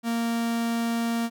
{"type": "tone", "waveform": "45% pulse", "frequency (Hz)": 231.9, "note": "A#3", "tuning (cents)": -9, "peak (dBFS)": -24, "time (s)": [0.03, 1.3], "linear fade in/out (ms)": 50, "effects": []}